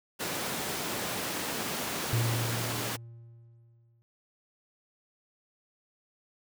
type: high-pass noise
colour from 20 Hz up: pink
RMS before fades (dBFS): -34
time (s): 0.19-2.97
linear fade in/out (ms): 20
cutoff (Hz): 180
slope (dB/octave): 12
type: tone with exponential decay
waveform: triangle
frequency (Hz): 116.54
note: A#2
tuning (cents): 0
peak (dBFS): -22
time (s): 2.13-4.02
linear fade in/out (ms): 0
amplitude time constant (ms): 410
effects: none